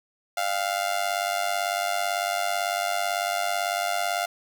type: tone with amplitude modulation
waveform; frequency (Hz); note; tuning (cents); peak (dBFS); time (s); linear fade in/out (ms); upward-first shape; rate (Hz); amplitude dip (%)
sawtooth; 698.5; F5; 0; -17; 0.37-4.26; 5; sine; 98; 80
effects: none